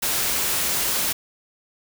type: noise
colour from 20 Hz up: white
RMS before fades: -23 dBFS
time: 0.02-1.13 s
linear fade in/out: 10 ms
effects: none